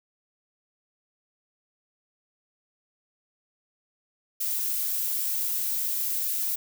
violet noise, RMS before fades -28 dBFS, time 4.4-6.56 s, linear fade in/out 10 ms, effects none

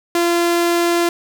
sawtooth tone, 343.4 Hz, F4, 29 cents flat, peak -10 dBFS, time 0.15-1.09 s, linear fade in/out 2 ms, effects none

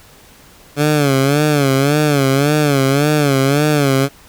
15% pulse tone with vibrato, 142.7 Hz, D3, 49 cents flat, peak -5 dBFS, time 0.76-4.09 s, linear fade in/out 50 ms, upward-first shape sine, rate 1.8 Hz, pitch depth 110 cents each way, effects pink hiss -44 dBFS RMS until 4.28 s

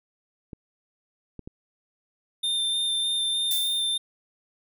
clicks, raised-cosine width 3 ms, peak -25 dBFS, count 3, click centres 0.532 / 1.393 / 1.475 s
square tone with vibrato, 3600 Hz, A7, 39 cents sharp, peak -24 dBFS, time 2.43-3.98 s, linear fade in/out 10 ms, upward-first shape square, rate 3.3 Hz, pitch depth 10 cents each way
violet noise with exponential decay, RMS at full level -26 dBFS, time 3.51-3.97 s, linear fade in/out 2 ms, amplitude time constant 100 ms
effects none

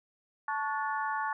harmonic tone with a mistuned harmonic, 291.3 Hz, D4, 14 cents flat, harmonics 3 / 4 / 5 / 6, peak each -33 / -35 / -37 / -39 dBFS, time 0.48-1.33 s, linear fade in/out 2 ms, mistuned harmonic 4, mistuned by -76 cents, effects none

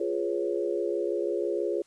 sine chord, C# dominant seventh, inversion first, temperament equal, 349.2 / 415.3 / 493.9 / 554.4 Hz, E#4 / G#4 / B4 / C#5, 0 / 0 / 0 / 0 cents, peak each -30 / -30 / -35 / -33 dBFS, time 0-1.82 s, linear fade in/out 5 ms, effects white hiss -63 dBFS RMS until 1.86 s + resampled to 22050 Hz

